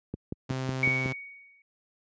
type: click train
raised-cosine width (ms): 3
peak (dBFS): -19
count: 6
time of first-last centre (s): 0.14-1.059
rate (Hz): 5.44
type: tone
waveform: sawtooth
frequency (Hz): 130.81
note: C3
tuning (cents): 0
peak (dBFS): -26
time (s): 0.49-1.13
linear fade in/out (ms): 10
type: tone with exponential decay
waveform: sine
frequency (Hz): 2239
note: C#7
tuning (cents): +17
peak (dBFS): -20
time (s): 0.83-1.62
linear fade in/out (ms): 2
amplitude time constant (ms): 170
effects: high-pass 80 Hz 12 dB/octave + resampled to 16000 Hz